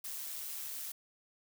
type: noise with amplitude modulation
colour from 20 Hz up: blue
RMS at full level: -40 dBFS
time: 0.04-0.92 s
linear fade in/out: 5 ms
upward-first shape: sine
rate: 146 Hz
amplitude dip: 40%
effects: none